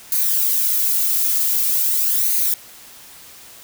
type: noise with flanger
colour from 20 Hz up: violet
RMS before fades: -18 dBFS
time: 0.12-2.54 s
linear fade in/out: 2 ms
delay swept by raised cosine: 0.46 to 2.36 ms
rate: 0.45 Hz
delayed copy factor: +0.5
effects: white hiss -42 dBFS RMS until 3.63 s